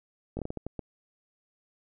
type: slowing click train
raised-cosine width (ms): 2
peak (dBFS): -21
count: 8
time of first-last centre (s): 0.37-0.793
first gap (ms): 20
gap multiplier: 1.36
effects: none